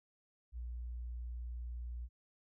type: tone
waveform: sine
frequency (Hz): 59.8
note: A#1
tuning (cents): +45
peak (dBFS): -40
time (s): 0.52-2.09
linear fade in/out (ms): 50
effects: none